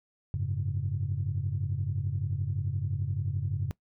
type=chord; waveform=sine; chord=F# suspended second; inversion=none; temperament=just; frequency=92.5 / 104.06 / 138.75 Hz; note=F#2 / G#2 / C#3; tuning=0 / +4 / +2 cents; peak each=-32 dBFS; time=0.34-3.71 s; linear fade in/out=0 ms; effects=noise-tail reverb RT60 0.1 s tail -21 dB re dry + tanh soft clip ceiling -20 dBFS